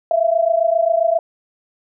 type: tone pair together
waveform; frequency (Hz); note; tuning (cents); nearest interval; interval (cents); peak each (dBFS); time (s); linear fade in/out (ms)
sine; 652 / 679.5; E5 / F5; -19 / -48; minor second; 71; -16; 0.11-1.19; 2
effects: none